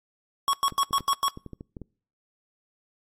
square tone bursts, 1108.7 Hz, C#6, in tune, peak -21 dBFS, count 6, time 0.48-1.282 s, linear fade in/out 0 ms, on 52 ms, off 98 ms
clicks, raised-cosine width 3 ms, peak -26 dBFS, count 9, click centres 0.723 / 0.909 / 1.007 / 1.374 / 1.463 / 1.533 / 1.609 / 1.768 / 1.817 s
effects noise-tail reverb RT60 0.5 s tail -26 dB re dry + AAC 48 kbps

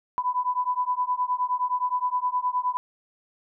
sine beating tone pair, 992 / 1001.6 Hz, B5 / B5, +7 / +24 cents, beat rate 9.6 Hz, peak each -26 dBFS, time 0.18-2.77 s, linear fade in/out 0 ms, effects none

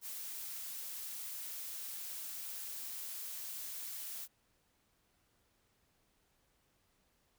blue noise, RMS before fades -44 dBFS, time 0.01-4.28 s, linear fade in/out 50 ms, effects pink hiss -75 dBFS RMS until 7.38 s

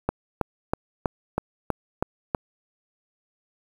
click train, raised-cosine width 1 ms, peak -8 dBFS, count 8, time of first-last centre 0.09-2.348 s, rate 3.1 Hz, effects 7-bit

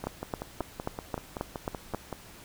two click trains, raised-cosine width 1 ms, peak -16 / -20 dBFS, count 8 / 12, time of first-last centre 0.07-1.947 / 0.04-2.127 s, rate 3.73 / 5.27 Hz, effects pink hiss -50 dBFS RMS until 2.44 s

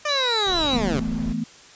15% pulse linear sweep, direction down, 605 to 121.6 Hz, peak -16 dBFS, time 0.05-1 s, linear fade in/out 5 ms
sine tone with vibrato, 3900 Hz, B7, 23 cents flat, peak -22 dBFS, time 0.08-0.77 s, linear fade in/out 20 ms, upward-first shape sine, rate 4.6 Hz, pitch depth 32 cents each way
brown noise, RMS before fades -32 dBFS, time 0.46-1.33 s, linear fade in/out 10 ms
sine chord, E suspended fourth, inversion none, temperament just, 164.81 / 219.8 / 247.2 Hz, E3 / A3 / B3, 0 / -2 / +2 cents, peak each -30 / -26 / -28 dBFS, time 0.73-1.44 s, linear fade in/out 5 ms
effects white hiss -47 dBFS RMS until 1.75 s + resampled to 16000 Hz

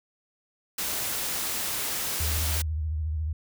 white noise, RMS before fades -30 dBFS, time 0.78-2.62 s, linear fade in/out 5 ms
sine tone with vibrato, 77.78 Hz, D#2, in tune, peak -26 dBFS, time 2.2-3.33 s, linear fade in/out 5 ms, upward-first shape triangle, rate 14 Hz, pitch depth 110 cents each way
effects none

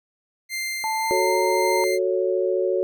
sawtooth tone with tremolo, 2093 Hz, C7, in tune, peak -22 dBFS, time 0.49-1.99 s, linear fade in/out 50 ms, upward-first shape sine, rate 1.8 Hz, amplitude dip 25%
sine tone with pitch glide, 880 to 925.9 Hz, A5 to A#5, 0 to -12 cents, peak -23 dBFS, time 0.84-1.84 s, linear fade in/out 0 ms, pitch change +88 cents, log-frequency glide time 0.97-1.35 s
sine chord, F# minor, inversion none, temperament just, 370 / 444 / 555 Hz, F#4 / A4 / C#5, 0 / +16 / +2 cents, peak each -22 / -26 / -24 dBFS, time 1.11-2.83 s, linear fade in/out 0 ms
effects none

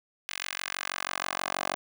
10% pulse tone with high-pass filter sweep, 46.25 Hz, F#1, in tune, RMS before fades -34 dBFS, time 0.29-1.75 s, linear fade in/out 0 ms, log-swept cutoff 2300 to 690 Hz, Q 1.2, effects none

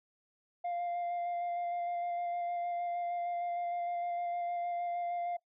sine tone with vibrato, 698.5 Hz, F5, in tune, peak -30 dBFS, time 0.64-5.37 s, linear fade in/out 10 ms, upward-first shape square, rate 6.5 Hz, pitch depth 10 cents each way, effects noise-tail reverb RT60 0.1 s tail -21 dB re dry + tanh soft clip ceiling -32 dBFS

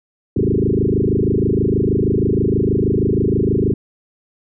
sine tone with frequency modulation, 246.9 Hz, B3, in tune, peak -13 dBFS, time 0.36-3.74 s, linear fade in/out 5 ms, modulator 26.3 Hz, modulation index 6.8, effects none

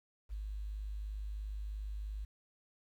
sine tone with ADSR envelope, 51.5 Hz, G#1, 14 cents flat, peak -36 dBFS, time 0.29-2.25 s, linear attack 43 ms, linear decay 9 ms, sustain -2 dB, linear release 8 ms, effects 11-bit

